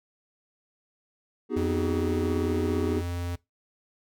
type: chord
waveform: triangle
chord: G# minor seventh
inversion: first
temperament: equal with one note detuned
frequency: 246.9 / 311.1 / 377.6 / 415.3 Hz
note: B3 / D#4 / F#4 / G#4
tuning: 0 / 0 / +35 / 0 cents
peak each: -29 dBFS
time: 1.49-3.03 s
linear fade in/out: 50 ms
type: tone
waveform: square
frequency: 87.31 Hz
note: F2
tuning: in tune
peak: -30 dBFS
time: 1.56-3.36 s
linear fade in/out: 10 ms
effects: noise-tail reverb RT60 0.2 s tail -22 dB re dry

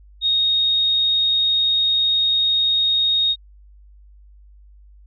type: tone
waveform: sine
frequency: 3729 Hz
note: A#7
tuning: in tune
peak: -15 dBFS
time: 0.21-3.36 s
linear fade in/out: 50 ms
effects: added 50 Hz sine -44 dBFS peak until 5.06 s

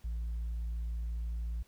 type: tone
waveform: sine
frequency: 57.1 Hz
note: A#1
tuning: 35 cents flat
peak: -31 dBFS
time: 0.04-1.63 s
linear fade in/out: 10 ms
effects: tanh soft clip ceiling -32 dBFS + pink hiss -66 dBFS RMS until 1.67 s

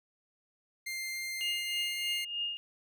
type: tone with pitch glide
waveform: sawtooth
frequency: 2101 to 2117 Hz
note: C7 to C7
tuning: +7 to +20 cents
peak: -32 dBFS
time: 0.86-2.25 s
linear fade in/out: 10 ms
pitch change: +13 cents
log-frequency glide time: 1.68-2.03 s
type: tone with tremolo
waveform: sine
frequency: 2836 Hz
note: F7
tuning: 26 cents sharp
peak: -30 dBFS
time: 1.41-2.57 s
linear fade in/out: 0 ms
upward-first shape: triangle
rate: 3.2 Hz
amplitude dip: 70%
effects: none

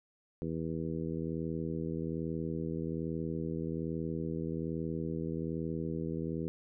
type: harmonic tone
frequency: 81.2 Hz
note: E2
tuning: 26 cents flat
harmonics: 1 / 2 / 3 / 4 / 5 / 6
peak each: -45 / -37 / -40 / -40 / -42 / -44 dBFS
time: 0.42-6.48 s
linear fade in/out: 0 ms
effects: none

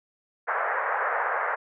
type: band-pass noise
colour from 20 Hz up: white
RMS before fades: -27 dBFS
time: 0.47-1.56 s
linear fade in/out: 20 ms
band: 490 to 1800 Hz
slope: 48 dB/octave
effects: none

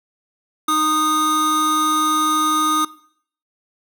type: tone pair together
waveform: square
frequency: 309 / 1236 Hz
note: D#4 / D#6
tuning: -12 / -12 cents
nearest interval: 2 octaves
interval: 2400 cents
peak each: -24 / -17 dBFS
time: 0.68-2.85 s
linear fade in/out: 5 ms
effects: noise-tail reverb RT60 0.6 s tail -19 dB re dry

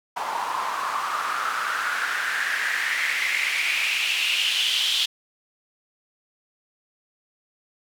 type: noise with band-pass filter sweep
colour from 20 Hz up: white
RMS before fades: -25 dBFS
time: 0.16-5.06 s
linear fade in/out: 10 ms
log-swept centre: 900 to 3400 Hz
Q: 5.1
effects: none

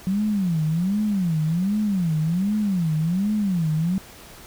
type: tone with vibrato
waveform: sine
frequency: 181.7 Hz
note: F#3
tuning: 31 cents flat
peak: -19 dBFS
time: 0.07-3.98 s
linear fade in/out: 0 ms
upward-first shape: sine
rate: 1.3 Hz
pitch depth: 280 cents each way
effects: pink hiss -44 dBFS RMS until 4.46 s

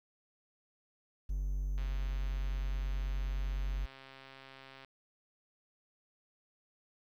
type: tone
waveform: triangle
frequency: 47.88 Hz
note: G1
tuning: 40 cents flat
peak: -30 dBFS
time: 1.29-3.86 s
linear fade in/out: 10 ms
type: click train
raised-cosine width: 0.3 ms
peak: -36 dBFS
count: 412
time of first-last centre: 1.78-4.847 s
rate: 134 Hz
effects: 11-bit

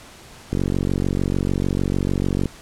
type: click train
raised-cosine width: 3 ms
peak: -8 dBFS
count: 91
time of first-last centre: 0.53-2.457 s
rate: 46.7 Hz
effects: pink hiss -43 dBFS RMS until 2.61 s + low-pass 10000 Hz 12 dB/octave

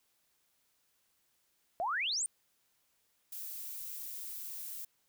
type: exponential sweep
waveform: sine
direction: up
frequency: 642 to 9300 Hz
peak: -31 dBFS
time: 1.8-2.26 s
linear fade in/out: 0 ms
type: noise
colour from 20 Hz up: violet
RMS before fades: -43 dBFS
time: 3.32-4.85 s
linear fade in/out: 5 ms
effects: white hiss -75 dBFS RMS until 5.08 s

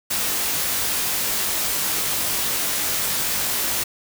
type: noise with comb filter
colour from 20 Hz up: white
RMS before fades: -23 dBFS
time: 0.1-3.84 s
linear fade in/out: 10 ms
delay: 20 ms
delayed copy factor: +0.5
effects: none

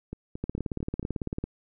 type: two click trains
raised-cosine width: 3 ms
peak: -17 / -22 dBFS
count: 19 / 5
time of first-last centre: 0.44-1.44 / 0.13-1.029 s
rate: 18 / 4.45 Hz
effects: none

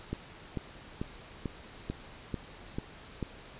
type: click train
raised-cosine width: 3 ms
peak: -20 dBFS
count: 8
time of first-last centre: 0.13-3.227 s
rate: 2.26 Hz
effects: pink hiss -50 dBFS RMS until 3.59 s + resampled to 8000 Hz

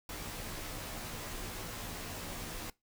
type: noise with comb filter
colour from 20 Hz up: pink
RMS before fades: -42 dBFS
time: 0.09-2.7 s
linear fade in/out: 2 ms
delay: 15 ms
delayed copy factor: -0.95
effects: noise-tail reverb RT60 0.2 s tail -21 dB re dry

